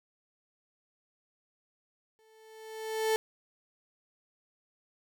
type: tone with exponential growth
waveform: 35% pulse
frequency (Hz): 440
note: A4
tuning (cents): 0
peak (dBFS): -22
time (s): 2.19-3.16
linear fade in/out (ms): 0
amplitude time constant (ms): 210
effects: none